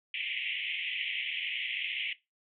white band-pass noise, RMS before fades -35 dBFS, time 0.14-2.13 s, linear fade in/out 2 ms, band 2000 to 3200 Hz, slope 96 dB/octave, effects noise-tail reverb RT60 0.2 s tail -17 dB re dry

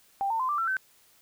sine tone with pitch steps, 790 / 902.2 / 1030.4 / 1176.8 / 1344.1 / 1535 Hz, G5 / A5 / C6 / D6 / E6 / G6, +13 / +43 / -27 / +3 / +33 / -37 cents, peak -25 dBFS, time 0.21-0.768 s, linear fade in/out 0 ms, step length 93 ms, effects white hiss -61 dBFS RMS until 1.21 s

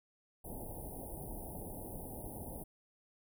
pink band-stop noise, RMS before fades -45 dBFS, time 0.44-2.64 s, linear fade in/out 10 ms, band 890 to 9400 Hz, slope 96 dB/octave, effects none

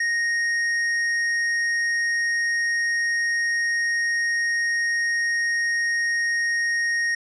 sine tone with hard clipping, 1864.7 Hz, A#6, in tune, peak -22 dBFS, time 0-7.15 s, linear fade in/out 5 ms, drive 7 dB, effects resampled to 22050 Hz

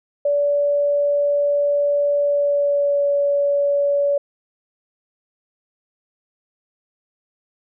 sine tone with pitch glide, 576 to 569.4 Hz, D5 to C#5, -34 to +46 cents, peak -15 dBFS, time 0.25-4.18 s, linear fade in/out 5 ms, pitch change -20 cents, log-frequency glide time 2.19-3.05 s, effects none

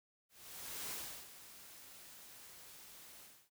white noise with ADSR envelope, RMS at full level -43 dBFS, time 0.29-3.5 s, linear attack 610 ms, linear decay 370 ms, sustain -13 dB, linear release 300 ms, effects none

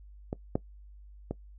clicks, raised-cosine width 2 ms, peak -19 / -13 / -19 dBFS, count 3, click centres 0.329 / 0.555 / 1.31 s, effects noise-tail reverb RT60 0.1 s tail -20 dB re dry + added 50 Hz sine -48 dBFS peak until 1.58 s

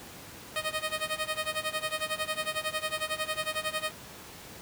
10% pulse tone with tremolo, 622.3 Hz, D#5, in tune, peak -19 dBFS, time 0.56-3.91 s, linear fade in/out 0 ms, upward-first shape sine, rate 11 Hz, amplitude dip 90%, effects pink hiss -46 dBFS RMS until 4.61 s + high-pass 80 Hz 12 dB/octave

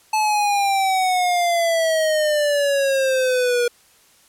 square exponential sweep, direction down, 870 to 477.4 Hz, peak -17 dBFS, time 0.13-3.68 s, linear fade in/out 5 ms, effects white hiss -54 dBFS RMS until 4.28 s + low-pass 12000 Hz 12 dB/octave

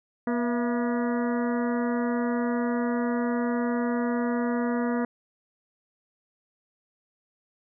harmonic tone with a mistuned harmonic, 241 Hz, B3, 42 cents flat, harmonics 1 / 2 / 3 / 4 / 5 / 6 / 7 / 8, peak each -25 / -31 / -35 / -37 / -39 / -41 / -42 / -43 dBFS, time 0.27-5.05 s, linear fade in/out 2 ms, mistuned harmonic 3, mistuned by -110 cents, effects none

